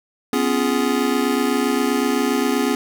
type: chord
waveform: square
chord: C# dominant seventh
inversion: third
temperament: just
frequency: 249.5 / 277.2 / 346.5 / 415.8 Hz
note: B3 / C#4 / E#4 / G#4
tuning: +18 / 0 / -14 / +2 cents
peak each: -22 / -23 / -27 / -24 dBFS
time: 0.33-2.75 s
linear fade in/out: 2 ms
effects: 9-bit